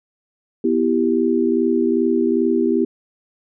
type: chord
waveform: sine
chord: E minor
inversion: second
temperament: equal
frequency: 246.9 / 329.6 / 392 Hz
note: B3 / E4 / G4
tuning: 0 / 0 / 0 cents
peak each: -19 dBFS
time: 0.64-2.85 s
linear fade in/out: 5 ms
effects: none